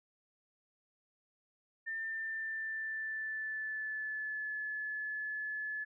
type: tone with pitch glide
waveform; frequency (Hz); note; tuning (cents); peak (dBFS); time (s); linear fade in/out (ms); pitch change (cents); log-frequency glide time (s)
sine; 1797 to 1719.8; A6 to A6; +36 to -40; -36; 1.86-5.85; 20; -76; 1.96-4.54
effects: none